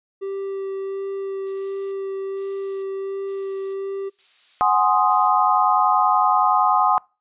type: tone with vibrato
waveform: triangle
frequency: 390 Hz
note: G4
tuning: 9 cents flat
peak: -23 dBFS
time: 0.21-4.1 s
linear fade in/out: 20 ms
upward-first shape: sine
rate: 1.4 Hz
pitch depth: 9 cents each way
type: noise with tremolo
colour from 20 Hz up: violet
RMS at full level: -39 dBFS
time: 1.46-5.29 s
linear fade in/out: 10 ms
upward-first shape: square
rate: 1.1 Hz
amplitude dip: 80%
type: chord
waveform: sine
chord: Ab dominant seventh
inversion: third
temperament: equal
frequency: 740 / 830.6 / 1046.5 / 1244.5 Hz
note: Gb5 / Ab5 / C6 / Eb6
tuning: 0 / 0 / 0 / 0 cents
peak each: -20 dBFS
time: 4.61-6.98 s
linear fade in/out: 0 ms
effects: noise-tail reverb RT60 0.3 s tail -26 dB re dry + resampled to 8000 Hz